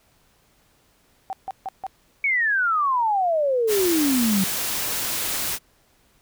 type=tone bursts; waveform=sine; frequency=767 Hz; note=G5; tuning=38 cents flat; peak=-26 dBFS; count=4; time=1.3-1.866 s; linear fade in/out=0 ms; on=29 ms; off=150 ms
type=exponential sweep; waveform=sine; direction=down; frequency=2277 to 185 Hz; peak=-18 dBFS; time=2.24-4.44 s; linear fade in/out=2 ms
type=noise; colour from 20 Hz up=white; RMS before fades=-26 dBFS; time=3.67-5.59 s; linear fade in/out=50 ms
effects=pink hiss -61 dBFS RMS until 6.21 s